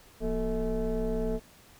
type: tone with frequency modulation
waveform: sine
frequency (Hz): 236.7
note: A#3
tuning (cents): +27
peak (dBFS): -25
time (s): 0.2-1.4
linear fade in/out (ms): 50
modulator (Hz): 205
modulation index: 1.6
effects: tanh soft clip ceiling -24 dBFS + pink hiss -56 dBFS RMS until 1.79 s